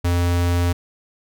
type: tone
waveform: square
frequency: 87.31 Hz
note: F2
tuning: in tune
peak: -17 dBFS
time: 0.04-0.73 s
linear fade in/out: 10 ms
effects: none